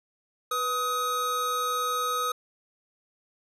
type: tone pair together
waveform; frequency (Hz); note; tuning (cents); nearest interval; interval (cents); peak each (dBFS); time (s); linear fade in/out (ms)
square; 493.2 / 1262; B4 / D#6; -2 / +24; octave + major third; 1626; -35 / -27; 0.51-2.32; 5
effects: resampled to 32000 Hz